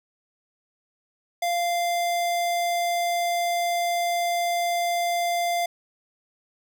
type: tone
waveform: square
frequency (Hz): 694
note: F5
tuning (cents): -11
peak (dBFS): -23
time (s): 1.42-5.66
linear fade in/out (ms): 5
effects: none